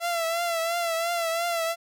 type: tone with vibrato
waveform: sawtooth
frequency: 674 Hz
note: E5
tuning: 38 cents sharp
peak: -21 dBFS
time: 0-1.76 s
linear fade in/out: 50 ms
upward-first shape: triangle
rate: 2.9 Hz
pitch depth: 61 cents each way
effects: none